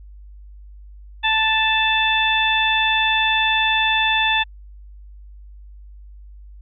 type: harmonic tone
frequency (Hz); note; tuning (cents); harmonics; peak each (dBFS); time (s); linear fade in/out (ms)
880; A5; 0; 1 / 2 / 3 / 4; -21 / -21 / -21 / -21; 1.23-4.44; 20
effects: added 50 Hz sine -38 dBFS peak until 6.61 s